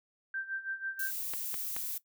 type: tone with tremolo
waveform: sine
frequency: 1568 Hz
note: G6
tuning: in tune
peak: -32 dBFS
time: 0.34-1.11 s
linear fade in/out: 2 ms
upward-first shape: sine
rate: 6.1 Hz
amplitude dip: 80%
type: noise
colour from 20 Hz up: violet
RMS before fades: -37 dBFS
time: 0.99-1.98 s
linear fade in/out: 5 ms
type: clicks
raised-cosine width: 0.3 ms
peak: -23 dBFS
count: 3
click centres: 1.337 / 1.542 / 1.765 s
effects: noise-tail reverb RT60 0.1 s tail -17 dB re dry